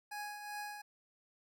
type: tone with tremolo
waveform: 25% pulse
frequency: 830.6 Hz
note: G#5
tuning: in tune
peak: -36 dBFS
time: 0.11-0.82 s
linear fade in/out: 10 ms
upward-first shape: triangle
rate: 2.6 Hz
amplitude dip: 55%
effects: none